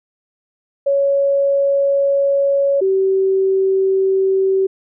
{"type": "tone pair in turn", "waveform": "sine", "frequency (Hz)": [557, 383.8], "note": ["C#5", "G4"], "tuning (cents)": [8, -37], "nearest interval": "tritone", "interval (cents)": 645, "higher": "first", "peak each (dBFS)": -12, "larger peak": "neither", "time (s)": [[0.86, 2.81], [2.81, 4.67]], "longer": "first", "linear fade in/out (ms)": 10, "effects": []}